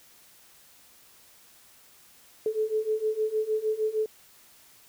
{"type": "beating tone pair", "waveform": "sine", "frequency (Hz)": [430, 436.5], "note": ["A4", "A4"], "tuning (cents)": [-40, -14], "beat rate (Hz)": 6.5, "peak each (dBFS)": [-29, -27], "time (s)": [2.46, 4.06], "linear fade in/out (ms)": 2, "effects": ["white hiss -56 dBFS RMS until 4.88 s"]}